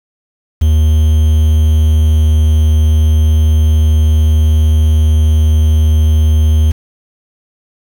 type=tone with quantisation; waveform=triangle; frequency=77.78 Hz; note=D#2; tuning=in tune; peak=-4 dBFS; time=0.61-6.72 s; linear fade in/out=10 ms; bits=5; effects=none